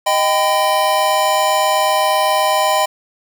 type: chord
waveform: square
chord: Eb augmented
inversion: none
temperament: equal with one note detuned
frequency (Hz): 622.3 / 784 / 1007.9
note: Eb5 / G5 / B5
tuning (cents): 0 / 0 / +35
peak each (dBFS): -18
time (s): 0.06-2.86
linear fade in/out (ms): 10
effects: none